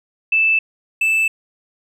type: tone pair in turn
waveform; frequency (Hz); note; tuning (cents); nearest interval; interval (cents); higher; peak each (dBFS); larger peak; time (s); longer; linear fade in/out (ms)
sine / triangle; 2637 / 2637; E7 / E7; 0 / 0; unison; 0; neither; -12; neither; 0.32-0.59 / 1.01-1.28; neither; 5
effects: none